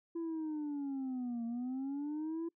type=linear two-way sweep; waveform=sine; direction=down then up; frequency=337.6 to 229.9 to 337.6 Hz; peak=-33 dBFS; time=0.15-2.49 s; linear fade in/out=10 ms; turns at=1.45 s; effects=noise-tail reverb RT60 0.1 s tail -25 dB re dry + tanh soft clip ceiling -35 dBFS